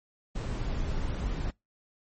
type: noise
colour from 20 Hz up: brown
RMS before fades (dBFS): -31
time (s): 0.35-1.51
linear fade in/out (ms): 10
effects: noise-tail reverb RT60 0.2 s tail -26 dB re dry + MP3 32 kbps